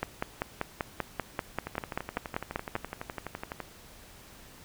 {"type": "two click trains", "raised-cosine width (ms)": 0.5, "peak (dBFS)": [-14, -20], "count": [15, 24], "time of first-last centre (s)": [[0.03, 2.754], [1.67, 3.603]], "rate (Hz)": [5.14, 11.9], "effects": ["pink hiss -52 dBFS RMS until 4.64 s"]}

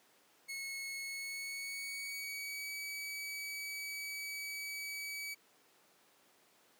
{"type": "tone with pitch glide", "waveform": "sawtooth", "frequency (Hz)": [2187, 2281], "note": ["C#7", "C#7"], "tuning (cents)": [-24, 49], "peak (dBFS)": -37, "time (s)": [0.48, 5.35], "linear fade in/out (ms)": 20, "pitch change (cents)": 73, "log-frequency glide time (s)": [1.02, 2.73], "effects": ["pink hiss -67 dBFS RMS until 6.79 s", "high-pass 300 Hz 12 dB/octave"]}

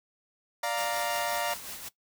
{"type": "chord", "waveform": "sawtooth", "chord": "Bb major", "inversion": "first", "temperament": "equal", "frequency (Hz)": [587.3, 698.5, 932.3], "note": ["D5", "F5", "Bb5"], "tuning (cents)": [0, 0, 0], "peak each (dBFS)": [-30, -29, -29], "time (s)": [0.63, 1.54], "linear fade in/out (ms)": 5}
{"type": "noise with tremolo", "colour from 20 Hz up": "white", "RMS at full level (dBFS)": -39, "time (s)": [0.77, 1.89], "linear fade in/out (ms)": 10, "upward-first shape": "sine", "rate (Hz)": 5.6, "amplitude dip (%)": 45}
{"effects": ["noise-tail reverb RT60 0.1 s tail -17 dB re dry"]}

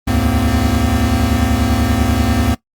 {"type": "tone cluster", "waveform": "square", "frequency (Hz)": [69.9, 80.2, 105.9, 230.3, 257.5], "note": ["C#2", "E2", "G#2", "A#3", "C4"], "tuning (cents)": [15, -47, 34, -21, -28], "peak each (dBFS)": -20, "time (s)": [0.07, 2.55], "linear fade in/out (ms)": 10, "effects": ["noise-tail reverb RT60 0.1 s tail -18 dB re dry", "Opus 32 kbps"]}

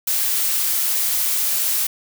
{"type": "noise", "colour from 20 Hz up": "blue", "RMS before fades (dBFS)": -20, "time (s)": [0.07, 1.87], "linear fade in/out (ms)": 5, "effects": []}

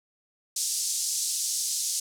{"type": "band-pass noise", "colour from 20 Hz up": "pink", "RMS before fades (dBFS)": -29, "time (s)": [0.56, 2], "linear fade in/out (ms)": 5, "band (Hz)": [5200, 10000], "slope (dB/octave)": 24, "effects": []}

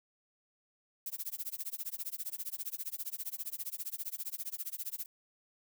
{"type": "noise with tremolo", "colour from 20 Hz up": "violet", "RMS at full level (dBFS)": -37, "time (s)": [1.06, 5.06], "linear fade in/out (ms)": 2, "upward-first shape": "sine", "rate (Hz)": 15, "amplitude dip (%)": 100, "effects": []}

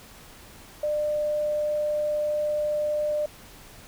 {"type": "tone", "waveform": "sine", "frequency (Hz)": 599, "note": "D5", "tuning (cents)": 34, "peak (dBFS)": -23, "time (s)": [0.83, 3.26], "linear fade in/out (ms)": 5, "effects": ["pink hiss -48 dBFS RMS until 3.87 s"]}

